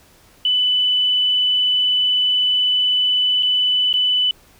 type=tone with dropouts; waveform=sine; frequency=2992 Hz; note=F#7; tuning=19 cents sharp; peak=-14 dBFS; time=0.45-4.31 s; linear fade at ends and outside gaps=2 ms; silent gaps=3.426-3.43 / 3.929-3.939 s; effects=pink hiss -51 dBFS RMS until 4.59 s